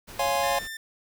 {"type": "noise", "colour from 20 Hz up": "pink", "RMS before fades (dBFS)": -43, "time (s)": [0.07, 0.68], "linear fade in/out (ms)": 20}
{"type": "chord", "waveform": "square", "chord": "Db major seventh", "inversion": "none", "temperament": "equal", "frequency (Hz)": [554.4, 698.5, 830.6, 1046.5], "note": ["Db5", "F5", "Ab5", "C6"], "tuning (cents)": [0, 0, 0, 0], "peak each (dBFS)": [-29, -29, -29, -31], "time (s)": [0.19, 0.59], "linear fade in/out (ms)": 5}
{"type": "tone", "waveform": "sawtooth", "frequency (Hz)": 1790, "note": "A6", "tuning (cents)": 29, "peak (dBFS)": -31, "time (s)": [0.43, 0.77], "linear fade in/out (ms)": 5}
{"effects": []}